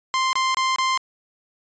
sawtooth tone bursts, 1046.5 Hz, C6, in tune, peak -15 dBFS, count 4, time 0.14-0.975 s, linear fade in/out 0 ms, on 190 ms, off 25 ms, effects resampled to 16000 Hz

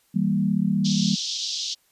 sine chord, E diminished, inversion none, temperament equal with one note detuned, 161.05 / 196 / 233.1 Hz, E3 / G3 / Bb3, -40 / 0 / 0 cents, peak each -26 / -21 / -26 dBFS, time 0.14-1.16 s, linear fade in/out 20 ms
white band-pass noise, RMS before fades -29 dBFS, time 0.84-1.75 s, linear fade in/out 20 ms, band 3200 to 6000 Hz, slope 48 dB/octave
effects white hiss -64 dBFS RMS until 1.91 s + resampled to 32000 Hz

